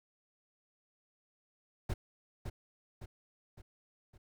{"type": "noise with echo", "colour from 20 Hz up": "brown", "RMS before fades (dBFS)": -33, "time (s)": [1.89, 1.94], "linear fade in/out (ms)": 10, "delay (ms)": 560, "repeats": 4, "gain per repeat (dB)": -6, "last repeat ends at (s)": 4.18, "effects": []}